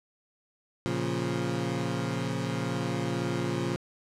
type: chord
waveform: 20% pulse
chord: Bb minor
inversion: none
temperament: equal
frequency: 116.54 / 138.59 / 174.61 Hz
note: Bb2 / Db3 / F3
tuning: 0 / 0 / 0 cents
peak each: -28 dBFS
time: 0.86-3.76 s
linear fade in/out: 0 ms
effects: low-pass 8000 Hz 12 dB/octave